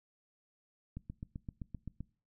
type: click train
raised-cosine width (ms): 5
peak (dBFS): -29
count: 9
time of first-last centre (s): 0.97-2.006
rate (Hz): 7.72
effects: noise-tail reverb RT60 0.4 s tail -22 dB re dry